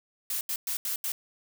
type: noise bursts at uneven times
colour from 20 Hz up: blue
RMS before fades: -31 dBFS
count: 5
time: 0.3-0.41 / 0.49-0.56 / 0.67-0.77 / 0.85-0.96 / 1.04-1.12 s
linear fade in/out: 2 ms
effects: none